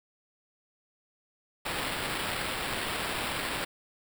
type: noise with sample-and-hold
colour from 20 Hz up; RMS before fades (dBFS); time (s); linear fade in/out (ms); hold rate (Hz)
blue; -33; 1.65-3.65; 10; 6300
effects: none